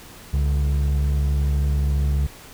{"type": "tone pair together", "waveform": "triangle", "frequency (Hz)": [69.2, 143.7], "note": ["C#2", "D3"], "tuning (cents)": [-2, -37], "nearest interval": "octave + minor second", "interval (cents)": 1265, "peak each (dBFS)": [-16, -24], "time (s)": [0.33, 2.27], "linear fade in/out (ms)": 10, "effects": ["pink hiss -43 dBFS RMS until 2.53 s"]}